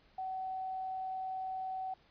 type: tone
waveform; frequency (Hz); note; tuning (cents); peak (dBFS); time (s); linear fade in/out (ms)
sine; 755; F#5; +35; -36; 0.18-1.94; 5
effects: pink hiss -66 dBFS RMS until 2.1 s + resampled to 11025 Hz